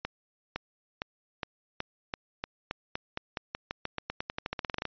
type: accelerating click train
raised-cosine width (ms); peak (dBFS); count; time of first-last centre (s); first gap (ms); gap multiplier
0.3; -16; 28; 0.05-4.853; 510; 0.9
effects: resampled to 11025 Hz